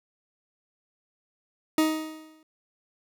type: tone with exponential decay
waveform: 40% pulse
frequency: 313.6 Hz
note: D#4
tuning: 14 cents sharp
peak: -17 dBFS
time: 1.78-2.43 s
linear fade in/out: 2 ms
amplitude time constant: 140 ms
effects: none